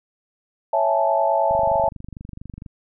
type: chord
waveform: sine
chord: A major seventh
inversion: first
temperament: equal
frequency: 554.4 / 659.3 / 830.6 / 880 Hz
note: C#5 / E5 / G#5 / A5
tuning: 0 / 0 / 0 / 0 cents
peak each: -23 / -20 / -25 / -21 dBFS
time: 0.73-1.89 s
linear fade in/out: 5 ms
type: click train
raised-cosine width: 5 ms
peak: -23 dBFS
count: 29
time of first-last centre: 1.51-2.662 s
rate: 24.3 Hz
effects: none